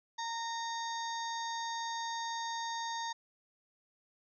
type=harmonic tone with a mistuned harmonic; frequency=922 Hz; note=A#5; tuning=19 cents flat; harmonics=1 / 2 / 4 / 5 / 6 / 7; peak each=-37 / -44 / -44 / -49 / -52 / -47 dBFS; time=0.18-3.13 s; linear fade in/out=10 ms; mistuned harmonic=5; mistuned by=+27 cents; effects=none